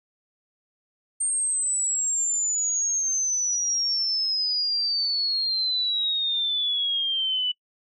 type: exponential sweep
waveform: sine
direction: down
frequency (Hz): 8720 to 2964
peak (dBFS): -22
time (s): 1.2-7.52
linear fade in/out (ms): 10
effects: noise-tail reverb RT60 0.1 s tail -25 dB re dry